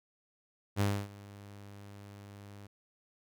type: tone with ADSR envelope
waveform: sawtooth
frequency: 101 Hz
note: G#2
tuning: 48 cents flat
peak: -22 dBFS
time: 0.76-2.67 s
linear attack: 46 ms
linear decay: 270 ms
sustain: -22 dB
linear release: 7 ms
effects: none